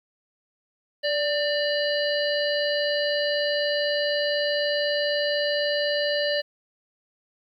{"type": "harmonic tone with a mistuned harmonic", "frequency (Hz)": 584, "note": "D5", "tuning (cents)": -10, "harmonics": [1, 3, 5, 7, 8], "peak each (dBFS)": [-24, -29, -31, -32, -33], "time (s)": [1.03, 6.42], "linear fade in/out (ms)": 20, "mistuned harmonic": 3, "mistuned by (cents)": 40, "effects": ["10-bit"]}